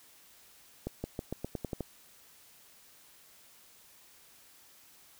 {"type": "accelerating click train", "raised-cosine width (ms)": 2, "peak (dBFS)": -21, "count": 9, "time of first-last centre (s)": [0.87, 1.807], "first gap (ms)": 170, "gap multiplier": 0.89, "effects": ["white hiss -59 dBFS RMS until 5.19 s"]}